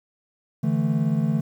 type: chord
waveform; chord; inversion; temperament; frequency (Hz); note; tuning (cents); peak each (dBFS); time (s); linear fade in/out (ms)
triangle; D suspended second; none; equal; 146.83 / 164.81 / 220; D3 / E3 / A3; 0 / 0 / 0; -22; 0.63-1.41; 10
effects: 9-bit